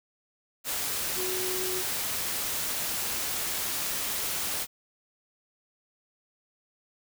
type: tone in noise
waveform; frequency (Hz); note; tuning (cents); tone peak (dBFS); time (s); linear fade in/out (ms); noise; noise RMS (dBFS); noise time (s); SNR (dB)
sine; 370; F#4; 0; -33; 1.15-1.84; 50; white; -31; 0.64-4.67; -5
effects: none